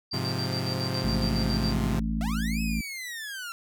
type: tone with tremolo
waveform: sine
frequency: 4699 Hz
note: D8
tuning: in tune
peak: -31 dBFS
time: 0.11-1.74 s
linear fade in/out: 10 ms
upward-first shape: square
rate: 7.2 Hz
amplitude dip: 65%
type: chord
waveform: sawtooth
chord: F minor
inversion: first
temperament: equal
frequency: 103.83 / 130.81 / 174.61 Hz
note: Ab2 / C3 / F3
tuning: 0 / 0 / 0 cents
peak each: -29 / -27 / -30 dBFS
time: 0.13-2 s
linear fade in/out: 10 ms
type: harmonic tone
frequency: 54.9 Hz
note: A1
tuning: 3 cents flat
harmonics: 1 / 3 / 4 / 5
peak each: -29 / -33 / -29 / -39 dBFS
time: 1.04-2.81 s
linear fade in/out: 5 ms
type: linear two-way sweep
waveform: sawtooth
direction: up then down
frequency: 632 to 2590 to 1348 Hz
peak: -31 dBFS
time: 2.21-3.52 s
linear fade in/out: 0 ms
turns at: 2.61 s
effects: none